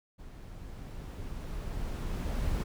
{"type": "noise with level ramp", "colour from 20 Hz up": "brown", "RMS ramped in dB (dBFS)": [-47, -30], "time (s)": [0.18, 2.64], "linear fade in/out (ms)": 20, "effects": []}